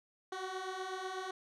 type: beating tone pair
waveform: 15% pulse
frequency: 370 / 378.1 Hz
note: F#4 / F#4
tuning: 0 / +38 cents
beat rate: 8.1 Hz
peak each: -37 / -34 dBFS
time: 0.32-1.31 s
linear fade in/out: 5 ms
effects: low-pass 6000 Hz 12 dB/octave